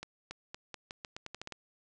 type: accelerating click train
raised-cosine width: 0.2 ms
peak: -24 dBFS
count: 12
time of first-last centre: 0.03-1.523 s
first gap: 280 ms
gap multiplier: 0.84
effects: resampled to 22050 Hz + 10-bit